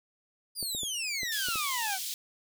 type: exponential sweep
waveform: 20% pulse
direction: down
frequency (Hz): 4978 to 732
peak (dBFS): -26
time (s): 0.55-1.99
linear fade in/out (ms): 50
type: clicks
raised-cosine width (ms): 2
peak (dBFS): -29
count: 6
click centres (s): 0.628 / 0.749 / 0.833 / 1.232 / 1.486 / 1.557
type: high-pass noise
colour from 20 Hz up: pink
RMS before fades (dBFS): -36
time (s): 1.32-2.14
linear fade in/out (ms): 0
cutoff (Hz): 3300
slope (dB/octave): 24
effects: none